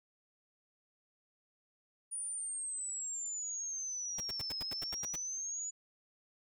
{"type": "exponential two-way sweep", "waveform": "sine", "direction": "down then up", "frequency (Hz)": [9600, 5090, 6950], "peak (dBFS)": -37, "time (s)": [2.11, 5.71], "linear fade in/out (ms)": 20, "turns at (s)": 4.62}
{"type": "noise bursts", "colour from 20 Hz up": "pink", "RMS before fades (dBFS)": -44, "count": 10, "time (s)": [4.18, 5.159], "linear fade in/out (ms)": 5, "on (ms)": 25, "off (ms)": 81}
{"effects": []}